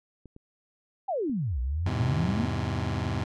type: clicks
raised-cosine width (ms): 3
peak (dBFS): -34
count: 3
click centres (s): 0.257 / 0.364 / 1.297
type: exponential two-way sweep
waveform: sine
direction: down then up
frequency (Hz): 830.6 to 59 to 247.6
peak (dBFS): -26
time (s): 1.08-2.46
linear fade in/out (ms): 10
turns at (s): 1.6
type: chord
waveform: sawtooth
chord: E augmented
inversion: none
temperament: just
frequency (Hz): 82.41 / 103.01 / 128.76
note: E2 / G#2 / B#2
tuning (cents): 0 / -14 / -27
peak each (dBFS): -28 / -27 / -28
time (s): 1.86-3.24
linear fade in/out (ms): 5
effects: low-pass 5000 Hz 12 dB/octave